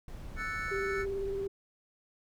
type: noise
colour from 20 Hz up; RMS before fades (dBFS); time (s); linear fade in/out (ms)
brown; -43; 0.08-1.47; 2
type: chord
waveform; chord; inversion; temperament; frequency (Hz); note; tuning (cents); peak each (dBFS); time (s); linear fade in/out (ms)
triangle; F# minor seventh; third; equal; 1318.5 / 1480 / 1760 / 2217; E6 / F#6 / A6 / C#7; 0 / 0 / 0 / 0; -38; 0.36-1.06; 50
type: tone with vibrato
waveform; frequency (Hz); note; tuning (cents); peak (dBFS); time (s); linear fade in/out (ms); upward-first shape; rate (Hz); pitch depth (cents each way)
sine; 393; G4; +4; -32; 0.71-1.48; 10; sine; 18; 24
effects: none